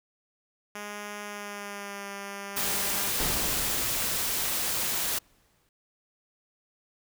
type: tone with pitch glide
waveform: 5% pulse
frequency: 206.7 to 199.66 Hz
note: G#3 to G3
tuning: -8 to +32 cents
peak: -25 dBFS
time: 0.75-3.09 s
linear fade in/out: 5 ms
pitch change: -60 cents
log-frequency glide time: 1.23-2.06 s
type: noise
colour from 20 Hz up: white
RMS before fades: -29 dBFS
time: 2.56-5.19 s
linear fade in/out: 10 ms
type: noise with exponential decay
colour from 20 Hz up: pink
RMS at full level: -30 dBFS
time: 3.2-5.69 s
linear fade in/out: 1 ms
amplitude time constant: 540 ms
effects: none